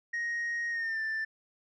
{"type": "tone with pitch glide", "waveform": "sine", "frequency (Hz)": [1874, 1771.9], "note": ["A#6", "A6"], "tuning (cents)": [9, 12], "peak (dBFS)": -28, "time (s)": [0.13, 1.25], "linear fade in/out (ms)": 10, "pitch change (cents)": -97, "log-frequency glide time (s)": [0.7, 1.01], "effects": ["tanh soft clip ceiling -29 dBFS"]}